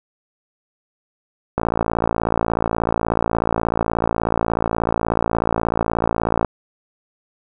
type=click train; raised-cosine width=1 ms; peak=-4 dBFS; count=276; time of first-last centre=1.58-6.447 s; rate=56.5 Hz; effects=none